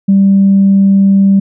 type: tone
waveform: sine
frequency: 196 Hz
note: G3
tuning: in tune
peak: -3 dBFS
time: 0.08-1.4 s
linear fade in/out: 10 ms
effects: tanh soft clip ceiling 0 dBFS